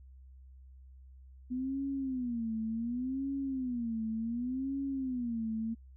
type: tone with vibrato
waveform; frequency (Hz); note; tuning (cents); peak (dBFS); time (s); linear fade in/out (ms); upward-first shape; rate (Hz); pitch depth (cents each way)
sine; 246.9; B3; 0; -32; 1.5-5.75; 20; sine; 0.68; 190
effects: added 65 Hz sine -51 dBFS peak until 5.96 s